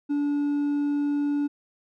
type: tone with hard clipping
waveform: triangle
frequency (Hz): 289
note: D4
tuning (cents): -28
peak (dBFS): -23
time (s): 0.09-1.48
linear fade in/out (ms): 20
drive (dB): 5
effects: none